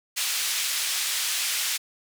pink band-pass noise, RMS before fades -27 dBFS, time 0.16-1.78 s, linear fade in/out 20 ms, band 2600 to 13000 Hz, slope 12 dB/octave, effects none

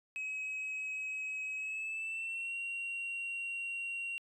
sine tone with pitch glide, 2551 to 2750 Hz, D#7 to F7, +43 to -27 cents, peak -34 dBFS, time 0.16-4.18 s, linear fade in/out 0 ms, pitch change +130 cents, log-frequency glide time 1.56-2.56 s, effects tanh soft clip ceiling -35 dBFS

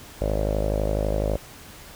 sawtooth tone with low-pass filter, 52 Hz, G#1, 3 cents sharp, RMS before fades -24 dBFS, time 0.21-1.37 s, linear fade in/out 5 ms, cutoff 570 Hz, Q 6.5, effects pink hiss -44 dBFS RMS until 1.95 s

